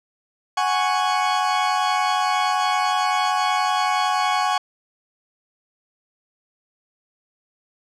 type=chord; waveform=40% pulse; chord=F# suspended second; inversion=none; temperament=equal; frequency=740 / 830.6 / 1108.7 Hz; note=F#5 / G#5 / C#6; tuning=0 / 0 / 0 cents; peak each=-22 dBFS; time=0.57-4.58 s; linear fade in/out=5 ms; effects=low-pass 6000 Hz 12 dB/octave